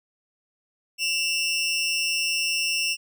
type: tone pair together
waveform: 20% pulse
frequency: 2700 / 2865 Hz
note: E7 / F7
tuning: +41 / +44 cents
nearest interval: minor second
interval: 103 cents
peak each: -19 / -25 dBFS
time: 0.98-2.97 s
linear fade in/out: 50 ms
effects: none